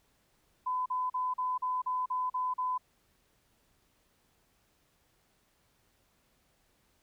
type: tone bursts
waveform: sine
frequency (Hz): 1009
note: B5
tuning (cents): +37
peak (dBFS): -29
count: 9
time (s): 0.66-2.78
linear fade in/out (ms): 10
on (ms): 200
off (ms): 40
effects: pink hiss -71 dBFS RMS until 7.02 s